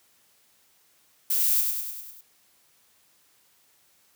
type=noise with echo; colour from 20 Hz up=violet; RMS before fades=-24 dBFS; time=1.3-1.61 s; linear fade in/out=5 ms; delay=100 ms; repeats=6; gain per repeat=-4 dB; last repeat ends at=2.21 s; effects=white hiss -63 dBFS RMS until 4.15 s + high-pass 60 Hz 12 dB/octave